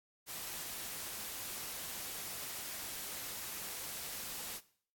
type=noise; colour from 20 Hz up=white; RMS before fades=-43 dBFS; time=0.26-4.61 s; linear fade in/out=50 ms; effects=noise-tail reverb RT60 0.5 s tail -17 dB re dry + AAC 64 kbps